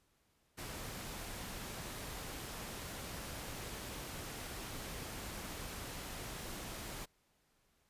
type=noise; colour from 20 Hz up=pink; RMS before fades=-45 dBFS; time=0.57-7.06 s; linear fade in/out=20 ms; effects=pink hiss -75 dBFS RMS until 7.89 s + resampled to 32000 Hz